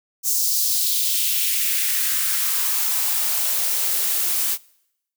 blue noise with high-pass filter sweep, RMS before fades -21 dBFS, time 0.23-4.58 s, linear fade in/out 50 ms, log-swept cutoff 6300 to 250 Hz, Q 2, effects noise-tail reverb RT60 0.8 s tail -24 dB re dry

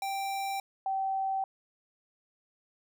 square / sine tone pair in turn, 784 / 772.3 Hz, G5 / G5, 0 / -26 cents, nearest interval unison, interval 26 cents, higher first, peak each -32 / -28 dBFS, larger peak second, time 0.02-0.6 / 0.86-1.44 s, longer neither, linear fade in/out 2 ms, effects none

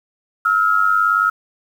sine tone pair together, 1302 / 1400.7 Hz, E6 / F6, -22 / +5 cents, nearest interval minor second, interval 127 cents, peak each -15 / -16 dBFS, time 0.45-1.3 s, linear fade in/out 5 ms, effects 7-bit

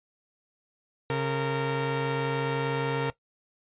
sawtooth tone pair together, 136.75 / 460.6 Hz, C#3 / A#4, -23 / -21 cents, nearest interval octave + major sixth, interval 2102 cents, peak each -25 / -24 dBFS, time 1.1-3.1 s, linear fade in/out 0 ms, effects noise-tail reverb RT60 0.1 s tail -17 dB re dry + resampled to 8000 Hz

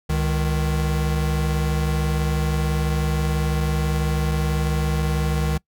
square tone pair together, 69.1 / 155.12 Hz, C#2 / D#3, -5 / -5 cents, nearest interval octave + major second, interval 1400 cents, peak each -23 dBFS, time 0.09-5.58 s, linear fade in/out 10 ms, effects noise-tail reverb RT60 0.1 s tail -23 dB re dry

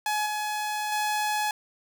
sawtooth tone with level steps, 845 Hz, G#5, 30 cents sharp, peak -21 / -24 / -21 dBFS, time 0.06-1.51 s, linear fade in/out 2 ms, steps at 0.26 / 0.92 s, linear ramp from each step 2 ms, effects none

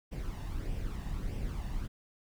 brown noise with flanger, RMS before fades -36 dBFS, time 0.11-1.88 s, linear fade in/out 20 ms, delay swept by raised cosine 0.36 to 1.11 ms, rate 1.6 Hz, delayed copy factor +0.55, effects none

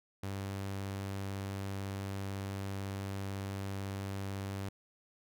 sawtooth tone, 98 Hz, G2, in tune, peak -33 dBFS, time 0.23-4.69 s, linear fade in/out 5 ms, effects none

